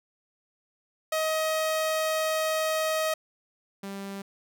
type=tone pair in turn; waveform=sawtooth; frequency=631 / 197.15 Hz; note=D#5 / G3; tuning=+24 / +10 cents; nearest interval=octave + minor sixth; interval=2014 cents; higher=first; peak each=-21 / -31 dBFS; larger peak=first; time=1.12-3.14 / 3.83-4.22 s; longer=first; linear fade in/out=5 ms; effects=none